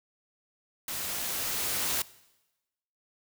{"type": "noise with level ramp", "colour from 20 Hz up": "white", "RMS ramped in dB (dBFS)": [-35, -29], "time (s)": [0.88, 2.02], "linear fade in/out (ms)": 2, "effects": ["noise-tail reverb RT60 1.0 s tail -20 dB re dry"]}